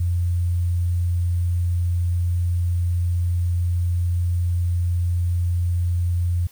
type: tone with sample-and-hold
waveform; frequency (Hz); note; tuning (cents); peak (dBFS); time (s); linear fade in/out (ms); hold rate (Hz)
sine; 87.31; F2; 0; -18; 0-6.47; 5; 8820
effects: white hiss -52 dBFS RMS until 6.51 s